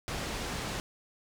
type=low-pass noise; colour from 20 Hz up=pink; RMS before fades=-36 dBFS; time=0.08-0.8 s; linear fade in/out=0 ms; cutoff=7200 Hz; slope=12 dB/octave; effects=none